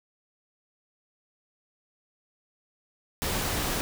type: noise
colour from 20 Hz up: pink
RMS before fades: -29 dBFS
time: 3.22-3.81 s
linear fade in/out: 0 ms
effects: none